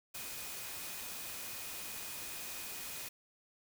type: tone in noise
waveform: sine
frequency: 2489 Hz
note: D#7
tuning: in tune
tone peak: -54 dBFS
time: 0.14-3.09 s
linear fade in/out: 10 ms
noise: white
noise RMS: -44 dBFS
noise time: 0.14-3.09 s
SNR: -13 dB
effects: none